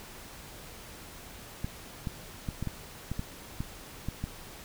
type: clicks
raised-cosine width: 5 ms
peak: -20 dBFS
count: 10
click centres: 1.645 / 2.072 / 2.488 / 2.626 / 2.673 / 3.116 / 3.194 / 3.605 / 4.086 / 4.24 s
effects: pink hiss -47 dBFS RMS until 4.64 s